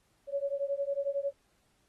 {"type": "beating tone pair", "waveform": "sine", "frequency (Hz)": [554.4, 565.4], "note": ["C#5", "C#5"], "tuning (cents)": [0, 34], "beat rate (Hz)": 11, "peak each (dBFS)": [-33, -33], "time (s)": [0.27, 1.33], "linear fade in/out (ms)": 50, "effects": ["pink hiss -72 dBFS RMS until 1.88 s", "AAC 32 kbps"]}